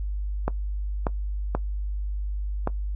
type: clicks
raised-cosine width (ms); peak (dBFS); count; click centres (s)
1; -10; 4; 0.48 / 1.068 / 1.55 / 2.674
effects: noise-tail reverb RT60 0.1 s tail -19 dB re dry + added 50 Hz sine -26 dBFS peak until 2.95 s